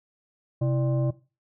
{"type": "tone with frequency modulation", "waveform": "sine", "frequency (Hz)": 130.81, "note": "C3", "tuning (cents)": 0, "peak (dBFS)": -21, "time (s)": [0.61, 1.11], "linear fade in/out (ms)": 10, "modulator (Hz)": 461, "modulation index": 0.63, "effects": ["noise-tail reverb RT60 0.3 s tail -17 dB re dry"]}